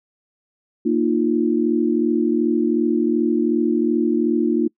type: chord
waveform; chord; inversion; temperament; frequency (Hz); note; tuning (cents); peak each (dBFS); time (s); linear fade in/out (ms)
sine; Bb suspended fourth; none; equal with one note detuned; 233.1 / 306.5 / 349.2; Bb3 / Eb4 / F4; 0 / -26 / 0; -20; 0.85-4.68; 10
effects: noise-tail reverb RT60 0.1 s tail -26 dB re dry